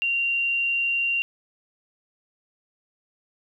sine tone, 2766 Hz, F7, 17 cents flat, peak -21 dBFS, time 0.02-1.22 s, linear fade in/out 0 ms, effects 10-bit

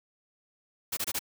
white noise bursts, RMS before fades -31 dBFS, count 4, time 0.92-1.193 s, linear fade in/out 10 ms, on 51 ms, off 23 ms, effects none

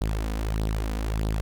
sawtooth tone with flanger, 53.6 Hz, A1, 45 cents flat, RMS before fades -27 dBFS, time 0.01-1.41 s, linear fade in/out 0 ms, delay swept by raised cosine 0.21 to 4.11 ms, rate 1.6 Hz, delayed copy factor +0.65, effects none

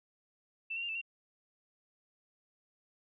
sine tone with pitch steps, 2665 / 2740 / 2795 / 2642 / 2753 Hz, E7 / F7 / F7 / E7 / F7, +18 / -34 / +1 / +3 / -25 cents, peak -35 dBFS, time 0.7-1.015 s, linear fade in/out 10 ms, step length 63 ms, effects none

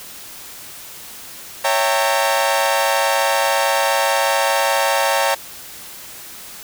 sawtooth chord, C# diminished seventh, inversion none, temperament equal with one note detuned, 554.4 / 659.3 / 784 / 912.6 Hz, C#5 / E5 / G5 / Bb5, 0 / 0 / 0 / -37 cents, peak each -16 / -19 / -18 / -16 dBFS, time 1.64-5.35 s, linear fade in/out 10 ms, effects white hiss -36 dBFS RMS until 6.63 s

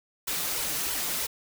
white noise with flanger, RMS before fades -30 dBFS, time 0.27-1.27 s, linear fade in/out 10 ms, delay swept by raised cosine 2 to 6.9 ms, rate 3.1 Hz, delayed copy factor +0.85, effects none

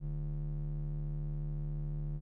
triangle ring-modulated tone, 92.5 Hz, F#2, in tune, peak -29 dBFS, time 0-2.21 s, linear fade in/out 50 ms, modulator 55.5 Hz, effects none

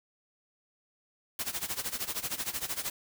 white noise with tremolo, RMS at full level -32 dBFS, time 1.39-2.9 s, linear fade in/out 2 ms, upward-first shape sine, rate 13 Hz, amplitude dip 85%, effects none

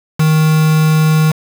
triangle tone with quantisation, 156.4 Hz, D#3, 9 cents sharp, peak -6 dBFS, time 0.19-1.32 s, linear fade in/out 10 ms, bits 3, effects none

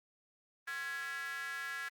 square tone with high-pass filter, 151.7 Hz, D#3, 44 cents flat, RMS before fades -41 dBFS, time 0.67-1.89 s, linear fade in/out 10 ms, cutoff 1600 Hz, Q 6.7, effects Opus 32 kbps

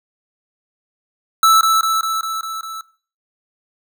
square tone with echo, 1316 Hz, E6, 3 cents flat, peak -9 dBFS, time 1.43-1.61 s, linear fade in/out 2 ms, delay 200 ms, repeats 6, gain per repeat -3 dB, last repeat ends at 2.81 s, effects noise-tail reverb RT60 0.4 s tail -18 dB re dry

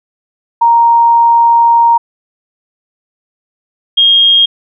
sine tone pair in turn, 933 / 3243 Hz, A#5 / G#7, +1 / -42 cents, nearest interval octave + minor seventh, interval 2157 cents, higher second, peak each -4 dBFS, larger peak neither, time 0.61-1.98 / 3.97-4.46 s, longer first, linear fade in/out 10 ms, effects none

